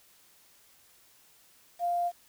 sine tone with quantisation, 698.5 Hz, F5, in tune, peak -26 dBFS, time 1.79-2.12 s, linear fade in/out 50 ms, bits 9, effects white hiss -61 dBFS RMS until 2.28 s

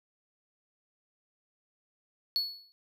triangle tone with exponential decay, 4397 Hz, C#8, 15 cents flat, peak -23 dBFS, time 2.36-2.72 s, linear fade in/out 0 ms, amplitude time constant 78 ms, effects none

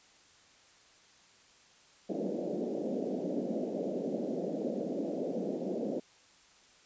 pink band-pass noise, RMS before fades -35 dBFS, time 2.09-6 s, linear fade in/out 10 ms, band 190 to 620 Hz, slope 48 dB/octave, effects white hiss -61 dBFS RMS until 6.85 s + resampled to 16000 Hz

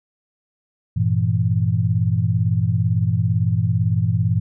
sine chord, E diminished, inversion first, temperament equal with one note detuned, 98.68 / 116.54 / 164.81 Hz, G2 / Bb2 / E3, +12 / 0 / 0 cents, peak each -20 / -19 / -22 dBFS, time 0.96-4.4 s, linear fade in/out 10 ms, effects none

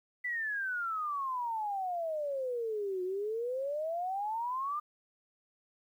sine exponential two-way sweep, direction down then up, 2000 to 360.2 to 1220 Hz, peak -32 dBFS, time 0.24-4.8 s, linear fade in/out 10 ms, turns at 3.03 s, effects 11-bit

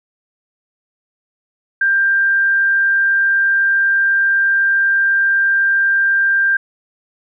sine tone, 1587 Hz, G6, 21 cents sharp, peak -11 dBFS, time 1.81-6.57 s, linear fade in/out 5 ms, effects none

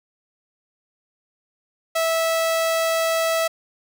sawtooth tone, 654 Hz, E5, 14 cents flat, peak -15 dBFS, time 1.95-3.48 s, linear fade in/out 10 ms, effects none

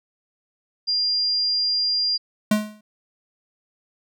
sine tone, 4800 Hz, D8, 37 cents sharp, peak -19 dBFS, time 0.87-2.18 s, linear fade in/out 20 ms
square tone with exponential decay, 212.3 Hz, G#3, 38 cents sharp, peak -14 dBFS, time 2.51-2.81 s, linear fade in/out 5 ms, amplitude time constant 64 ms
effects none

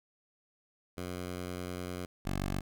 10% pulse tone pair in turn, 90 / 47.68 Hz, F#2 / G1, -47 / -47 cents, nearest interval major seventh, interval 1100 cents, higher first, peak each -29 / -24 dBFS, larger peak second, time 0.97-2.06 / 2.25-2.61 s, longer first, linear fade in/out 10 ms, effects none

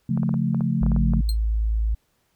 sine chord, Db augmented, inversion none, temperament equal, 138.59 / 174.61 / 220 Hz, Db3 / F3 / A3, 0 / 0 / 0 cents, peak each -24 dBFS, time 0.09-1.21 s, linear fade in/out 5 ms
clicks, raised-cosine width 1 ms, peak -21 dBFS, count 11, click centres 0.175 / 0.232 / 0.292 / 0.341 / 0.546 / 0.608 / 0.832 / 0.864 / 0.918 / 0.963 / 1.136 s
sine tone, 54.5 Hz, A1, 16 cents flat, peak -19 dBFS, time 0.81-1.95 s, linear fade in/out 10 ms
sawtooth tone with exponential decay, 4186 Hz, C8, in tune, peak -23 dBFS, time 1.29-1.37 s, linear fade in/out 1 ms, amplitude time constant 16 ms
effects pink hiss -68 dBFS RMS until 2.35 s

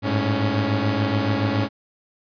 sawtooth tone cluster, 102.4 / 109.4 / 278.6 Hz, G#2 / A2 / C#4, -24 / -9 / +9 cents, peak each -20 dBFS, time 0.02-1.69 s, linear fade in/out 50 ms, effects resampled to 11025 Hz

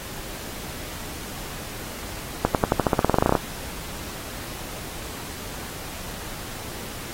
accelerating click train, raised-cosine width 1 ms, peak -3 dBFS, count 17, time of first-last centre 2.45-3.352 s, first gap 98 ms, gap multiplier 0.92, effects pink hiss -36 dBFS RMS until 7.13 s + AAC 48 kbps

